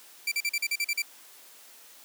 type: tone bursts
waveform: sawtooth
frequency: 2341 Hz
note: D7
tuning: 6 cents flat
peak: -22 dBFS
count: 9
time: 0.27-1.021 s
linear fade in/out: 5 ms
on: 47 ms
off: 41 ms
effects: white hiss -52 dBFS RMS until 2.04 s + high-pass 300 Hz 12 dB/octave